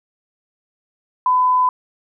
sine tone, 1006 Hz, B5, 32 cents sharp, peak -12 dBFS, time 1.26-1.69 s, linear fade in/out 2 ms, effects none

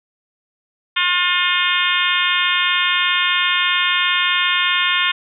harmonic tone with a mistuned harmonic, 357 Hz, F4, 38 cents sharp, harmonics 3 / 4 / 5 / 6 / 7 / 8 / 9 / 10, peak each -23 / -23 / -23 / -23 / -23 / -23 / -23 / -23 dBFS, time 0.96-5.12 s, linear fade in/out 10 ms, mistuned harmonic 9, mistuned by -16 cents, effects none

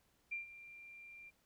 sine tone with ADSR envelope, 2377 Hz, D7, 20 cents sharp, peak -37 dBFS, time 0.31-1.31 s, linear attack 16 ms, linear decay 130 ms, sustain -15 dB, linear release 29 ms, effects pink hiss -75 dBFS RMS until 1.45 s

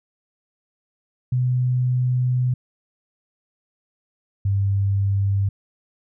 sine tone pair in turn, 125.8 / 98.93 Hz, B2 / G2, +32 / +16 cents, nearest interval major third, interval 416 cents, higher first, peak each -17 dBFS, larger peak neither, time 1.32-2.54 / 4.45-5.49 s, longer first, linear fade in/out 5 ms, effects none

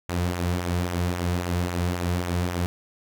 sawtooth tone with flanger, 88.2 Hz, F2, 18 cents sharp, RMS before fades -26 dBFS, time 0.09-2.66 s, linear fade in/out 0 ms, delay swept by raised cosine 0.21 to 3.71 ms, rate 3.7 Hz, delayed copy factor -0.5, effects none

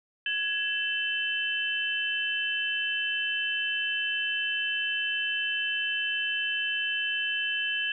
sine tone cluster, 1669 / 2656 / 3056 Hz, G#6 / E7 / G7, +8 / +12 / -45 cents, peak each -31 dBFS, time 0.26-7.92 s, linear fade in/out 2 ms, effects none

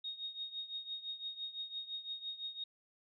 sine tone with tremolo, 3729 Hz, A#7, in tune, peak -37 dBFS, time 0.04-2.64 s, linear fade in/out 5 ms, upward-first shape triangle, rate 5.9 Hz, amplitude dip 85%, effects none

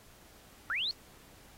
sine linear sweep, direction up, 1291 to 4436 Hz, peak -30 dBFS, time 0.7-0.91 s, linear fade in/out 0 ms, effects pink hiss -58 dBFS RMS until 1.57 s + AAC 48 kbps

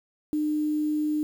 sine tone with quantisation, 302.8 Hz, D#4, 47 cents flat, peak -23 dBFS, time 0.33-1.23 s, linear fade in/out 0 ms, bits 8, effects none

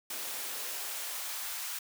white noise with high-pass filter sweep, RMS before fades -38 dBFS, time 0.1-1.79 s, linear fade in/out 5 ms, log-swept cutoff 300 to 1100 Hz, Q 0.93, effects none

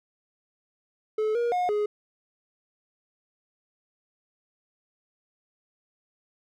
triangle tone with pitch steps, 431.7 / 474.7 / 720 / 417.7 Hz, A4 / A#4 / F#5 / G#4, -33 / +31 / -47 / +10 cents, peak -21 dBFS, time 1.18-1.86 s, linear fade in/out 5 ms, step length 170 ms, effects none

